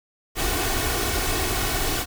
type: noise with comb filter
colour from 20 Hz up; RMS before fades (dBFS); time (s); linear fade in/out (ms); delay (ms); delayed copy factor
pink; -24; 0.35-2.06; 50; 2.7; +0.65
effects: none